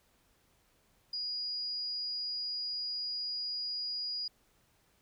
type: tone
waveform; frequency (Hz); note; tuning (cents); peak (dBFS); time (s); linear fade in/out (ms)
sine; 4888; D#8; -32; -34; 1.13-4.28; 5
effects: pink hiss -70 dBFS RMS until 5.01 s